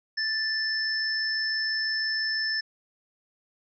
sine tone pair together, 1760 / 5274 Hz, A6 / E8, 0 / 0 cents, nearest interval octave + perfect fifth, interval 1900 cents, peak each -28 / -28 dBFS, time 0.17-2.61 s, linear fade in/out 10 ms, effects none

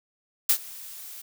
blue noise with ADSR envelope, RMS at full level -18 dBFS, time 0.49-1.22 s, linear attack 7 ms, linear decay 76 ms, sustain -23 dB, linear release 10 ms, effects none

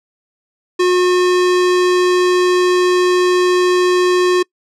square tone, 361.4 Hz, F#4, 41 cents flat, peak -11 dBFS, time 0.79-4.43 s, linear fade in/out 10 ms, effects noise-tail reverb RT60 0.1 s tail -26 dB re dry + low-pass 7000 Hz 12 dB/octave

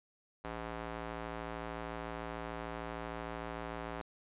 square tone with band-pass filter, 56.7 Hz, A#1, 47 cents flat, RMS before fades -42 dBFS, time 0.44-4.02 s, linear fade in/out 5 ms, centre 970 Hz, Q 0.69, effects resampled to 8000 Hz

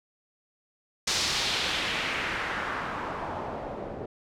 white noise with low-pass filter sweep, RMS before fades -31 dBFS, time 1.07-4.06 s, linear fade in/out 5 ms, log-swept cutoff 5600 to 500 Hz, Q 1.6, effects none

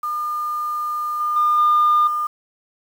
sine tone with level steps, 1209 Hz, D6, 50 cents sharp, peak -21 / -18 / -13 / -11 / -19 dBFS, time 0.03-2.27 s, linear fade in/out 5 ms, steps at 1.2 / 1.36 / 1.58 / 2.07 s, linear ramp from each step 5 ms, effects tanh soft clip ceiling -9 dBFS + 7-bit

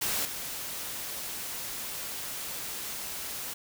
white noise with level steps, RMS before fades -30 / -37 dBFS, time 0.01-3.54 s, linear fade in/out 10 ms, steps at 0.25 s, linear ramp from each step 2 ms, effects none

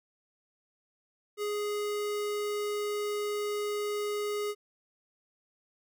square tone, 415.3 Hz, G#4, in tune, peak -31 dBFS, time 1.37-4.55 s, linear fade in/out 50 ms, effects none

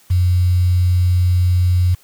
sine tone with quantisation, 90 Hz, F#2, 47 cents flat, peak -11 dBFS, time 0.1-1.95 s, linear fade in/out 10 ms, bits 6, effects white hiss -51 dBFS RMS until 2.03 s

